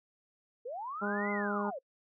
sine linear two-way sweep, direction up then down, 443.8 to 2093 to 490.1 Hz, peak -37 dBFS, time 0.65-1.79 s, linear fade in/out 10 ms, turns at 1.31 s
harmonic tone, 204.6 Hz, G#3, 26 cents flat, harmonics 1 / 2 / 3 / 4 / 5 / 6 / 7, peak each -35 / -38 / -40 / -41 / -42 / -43 / -43 dBFS, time 1.01-1.71 s, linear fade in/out 20 ms
effects noise-tail reverb RT60 0.1 s tail -26 dB re dry

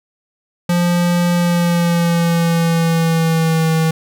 square tone with pitch glide, 174.61 to 161.05 Hz, F3 to E3, 0 to -40 cents, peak -13 dBFS, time 0.69-3.91 s, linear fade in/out 5 ms, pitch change -140 cents, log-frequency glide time 1.34-3.7 s, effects none

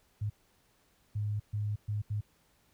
sine tone bursts at uneven times, 104.6 Hz, G#2, 13 cents sharp, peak -30 dBFS, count 5, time 0.21-0.3 / 1.15-1.4 / 1.53-1.76 / 1.88-2.02 / 2.1-2.21 s, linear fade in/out 10 ms, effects pink hiss -69 dBFS RMS until 2.73 s

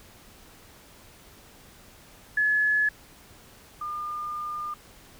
sine tone pair in turn, 1707 / 1207 Hz, G#6 / D6, +47 / +47 cents, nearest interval tritone, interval 600 cents, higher first, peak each -20 / -30 dBFS, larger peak first, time 2.37-2.89 / 3.81-4.74 s, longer second, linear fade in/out 5 ms, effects pink hiss -52 dBFS RMS until 5.19 s

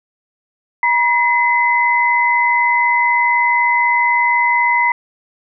sine tone pair together, 959.3 / 2034 Hz, A#5 / C7, +49 / -50 cents, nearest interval octave + minor second, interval 1301 cents, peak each -14 dBFS, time 0.83-4.92 s, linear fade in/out 2 ms, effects none

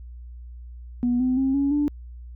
sine tone with pitch steps, 243.7 / 255.1 / 267 / 279.5 / 292.5 Hz, B3 / C4 / C4 / C#4 / D4, -23 / -44 / +35 / +14 / -7 cents, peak -18 dBFS, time 1.03-1.88 s, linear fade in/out 0 ms, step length 170 ms, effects tanh soft clip ceiling -14 dBFS + added 60 Hz sine -37 dBFS peak until 2.35 s

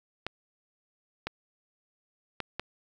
clicks, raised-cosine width 0.3 ms, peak -16 dBFS, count 4, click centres 0.266 / 1.27 / 2.403 / 2.596 s, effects 9-bit

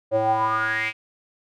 square tone with band-pass filter sweep, 110 Hz, A2, in tune, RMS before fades -22 dBFS, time 0.11-0.93 s, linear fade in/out 50 ms, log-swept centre 540 to 2500 Hz, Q 8, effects none

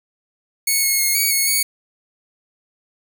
5% pulse tone with pitch steps, 2207 / 2178 / 2156 / 2256 / 2190 / 2231 Hz, C#7 / C#7 / C#7 / C#7 / C#7 / C#7, -8 / -31 / -49 / +30 / -22 / +11 cents, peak -6 dBFS, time 0.67-1.63 s, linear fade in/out 5 ms, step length 160 ms, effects none

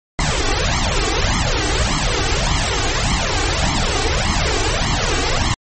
pink noise with flanger, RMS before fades -17 dBFS, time 0.19-5.54 s, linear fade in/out 0 ms, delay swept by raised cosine 0.94 to 2.64 ms, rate 1.7 Hz, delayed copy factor +1, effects MP3 32 kbps

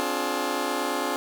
15% pulse chord, D half-diminished seventh, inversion third, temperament just, 264.3 / 293.7 / 352.4 / 422.9 Hz, C4 / D4 / F4 / Ab4, +18 / 0 / +16 / +31 cents, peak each -25 dBFS, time 0-1.16 s, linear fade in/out 0 ms, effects none

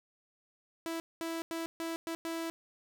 sawtooth tone bursts at uneven times, 329.6 Hz, E4, in tune, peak -31 dBFS, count 6, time 0.86-1 / 1.21-1.42 / 1.51-1.66 / 1.8-1.96 / 2.07-2.15 / 2.25-2.5 s, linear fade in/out 0 ms, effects none

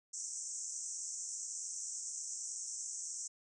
white band-pass noise, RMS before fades -43 dBFS, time 0.13-3.28 s, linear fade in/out 10 ms, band 5700 to 8200 Hz, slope 96 dB/octave, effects none

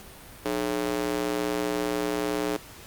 square tone with high-pass filter, 60.4 Hz, B1, 38 cents flat, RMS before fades -28 dBFS, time 0.45-2.57 s, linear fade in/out 5 ms, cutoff 360 Hz, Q 2.1, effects pink hiss -46 dBFS RMS until 2.86 s + Opus 48 kbps

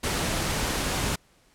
pink noise, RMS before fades -27 dBFS, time 0.03-1.16 s, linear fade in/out 10 ms, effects pink hiss -61 dBFS RMS until 1.54 s + low-pass 11000 Hz 12 dB/octave

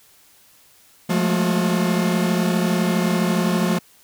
45% pulse tone cluster, 176.5 / 211.7 / 223.9 / 365.4 Hz, F3 / G#3 / A3 / F#4, +19 / +33 / +30 / -22 cents, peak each -20 / -24 / -25 / -27 dBFS, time 1.09-3.79 s, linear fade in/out 10 ms, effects white hiss -53 dBFS RMS until 4.03 s

